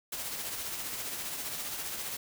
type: noise with tremolo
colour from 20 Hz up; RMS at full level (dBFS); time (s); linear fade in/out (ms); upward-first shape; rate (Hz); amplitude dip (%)
white; -36; 0.12-2.17; 5; sine; 15; 35
effects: none